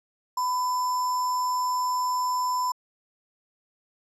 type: tone with sample-and-hold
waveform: sine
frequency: 1000 Hz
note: B5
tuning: 21 cents sharp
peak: -23 dBFS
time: 0.37-2.72 s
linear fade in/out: 5 ms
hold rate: 6300 Hz
effects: low-pass 11000 Hz 12 dB/octave